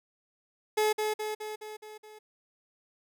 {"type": "tone with echo", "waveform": "30% pulse", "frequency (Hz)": 427.9, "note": "A4", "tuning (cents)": -48, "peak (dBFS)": -21, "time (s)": [0.77, 0.93], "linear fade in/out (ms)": 10, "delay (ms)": 210, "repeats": 6, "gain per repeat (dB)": -4, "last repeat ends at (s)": 2.19, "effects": []}